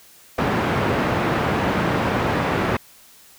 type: band-pass noise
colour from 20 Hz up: pink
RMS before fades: -21 dBFS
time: 0.38-2.77 s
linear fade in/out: 5 ms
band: 110 to 1800 Hz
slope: 12 dB/octave
effects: white hiss -49 dBFS RMS until 3.38 s